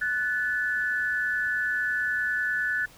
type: tone pair together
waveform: sine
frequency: 1485 / 1735.3 Hz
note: F#6 / A6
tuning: +6 / -24 cents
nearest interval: minor third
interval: 270 cents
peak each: -27 dBFS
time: 0.01-2.86 s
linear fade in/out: 10 ms
effects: pink hiss -52 dBFS RMS until 2.97 s